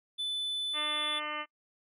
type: tone with pitch glide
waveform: triangle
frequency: 3500 to 3474 Hz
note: A7 to A7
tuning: -10 to -23 cents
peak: -30 dBFS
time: 0.18-1.2 s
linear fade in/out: 20 ms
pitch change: -13 cents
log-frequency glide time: 0.72-1.05 s
type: harmonic tone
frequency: 300.7 Hz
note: D4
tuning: 41 cents sharp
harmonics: 1 / 2 / 3 / 4 / 5 / 6 / 7 / 8 / 9 / 10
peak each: -48 / -44 / -45 / -38 / -48 / -45 / -41 / -48 / -46 / -43 dBFS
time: 0.73-1.46 s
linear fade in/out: 50 ms
effects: noise-tail reverb RT60 0.1 s tail -26 dB re dry